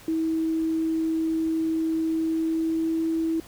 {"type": "tone with pitch glide", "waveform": "sine", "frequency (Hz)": [322.3, 325.1], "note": ["E4", "E4"], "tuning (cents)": [-39, -24], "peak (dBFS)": -22, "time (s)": [0.08, 3.4], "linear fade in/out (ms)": 2, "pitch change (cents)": 15, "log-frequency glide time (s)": [2.11, 3.07], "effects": ["pink hiss -48 dBFS RMS until 3.47 s"]}